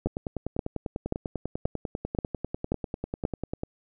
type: two click trains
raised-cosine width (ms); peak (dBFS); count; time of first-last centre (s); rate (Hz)
2; -17 / -12; 37 / 7; 0.07-3.634 / 0.06-3.251; 10.1 / 1.88
effects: none